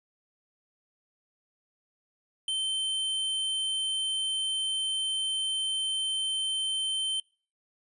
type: tone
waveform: square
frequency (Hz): 3098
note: G7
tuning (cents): -21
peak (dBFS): -28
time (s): 2.48-7.2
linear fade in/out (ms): 2
effects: noise-tail reverb RT60 0.4 s tail -25 dB re dry + resampled to 24000 Hz